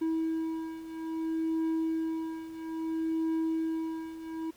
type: beating tone pair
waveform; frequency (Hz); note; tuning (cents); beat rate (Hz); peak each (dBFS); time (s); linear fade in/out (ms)
triangle; 322.7 / 323.3; E4 / E4; -37 / -34; 0.6; -33 / -29; 0.01-4.51; 10
effects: pink hiss -60 dBFS RMS until 4.56 s